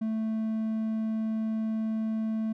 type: tone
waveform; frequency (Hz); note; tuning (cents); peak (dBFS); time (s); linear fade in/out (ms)
triangle; 220.4; A3; +3; -25; 0.01-2.53; 10
effects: none